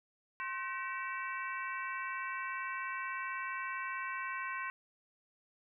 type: harmonic tone with a mistuned harmonic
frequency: 381.7 Hz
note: G4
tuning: 46 cents flat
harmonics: 3 / 4 / 5 / 6 / 7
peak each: -40 / -42 / -44 / -46 / -47 dBFS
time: 0.4-4.7 s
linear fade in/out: 0 ms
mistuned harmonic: 3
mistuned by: -130 cents
effects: none